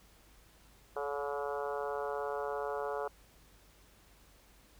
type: harmonic tone with a mistuned harmonic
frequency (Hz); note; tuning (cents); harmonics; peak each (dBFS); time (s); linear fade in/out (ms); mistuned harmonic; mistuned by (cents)
143.3; D3; -42; 3 / 4 / 5 / 6 / 7 / 8 / 9 / 10; -38 / -40 / -42 / -44 / -45 / -46 / -47 / -48; 0.96-3.08; 5; 4; -18
effects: added 50 Hz sine -63 dBFS peak until 4.79 s + pink hiss -63 dBFS RMS until 4.79 s